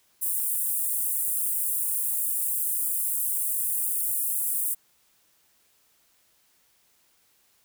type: high-pass noise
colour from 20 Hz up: pink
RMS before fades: -27 dBFS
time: 0.21-4.75 s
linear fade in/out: 20 ms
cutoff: 8900 Hz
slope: 48 dB/octave
effects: white hiss -65 dBFS RMS until 7.64 s